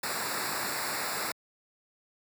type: noise with comb filter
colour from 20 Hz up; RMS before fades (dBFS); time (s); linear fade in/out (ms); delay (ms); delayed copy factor
pink; -33; 0.03-1.32; 5; 0.32; -0.9
effects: high-pass 100 Hz 12 dB/octave